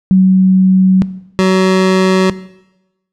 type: tone pair in turn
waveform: sine / 25% pulse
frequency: 187.8 / 187.8 Hz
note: F#3 / F#3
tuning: +26 / +26 cents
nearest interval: unison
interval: 0 cents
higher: neither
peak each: -4 dBFS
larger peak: neither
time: 0.11-1.02 / 1.39-2.3 s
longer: neither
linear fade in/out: 0 ms
effects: noise-tail reverb RT60 0.9 s tail -17 dB re dry + low-pass 6000 Hz 12 dB/octave